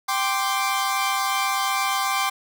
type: chord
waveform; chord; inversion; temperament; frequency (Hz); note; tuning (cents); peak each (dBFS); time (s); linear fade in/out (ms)
sawtooth; G suspended fourth; none; equal; 784 / 1046.5 / 1174.7; G5 / C6 / D6; 0 / 0 / 0; -22; 0.08-2.3; 10
effects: none